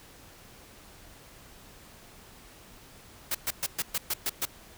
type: noise bursts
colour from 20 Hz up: white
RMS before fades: -29 dBFS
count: 8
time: 3.31-4.454 s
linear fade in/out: 5 ms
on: 38 ms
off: 120 ms
effects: pink hiss -52 dBFS RMS until 4.77 s